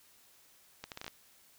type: accelerating click train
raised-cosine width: 0.2 ms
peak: -24 dBFS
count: 7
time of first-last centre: 0.84-1.08 s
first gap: 78 ms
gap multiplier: 0.72
effects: white hiss -63 dBFS RMS until 1.58 s